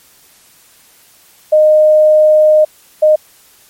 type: tone bursts at uneven times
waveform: sine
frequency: 615 Hz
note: D#5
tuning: 20 cents flat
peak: -4 dBFS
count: 2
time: 1.52-2.65 / 3.02-3.16 s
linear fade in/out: 10 ms
effects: white hiss -46 dBFS RMS until 3.69 s + MP3 64 kbps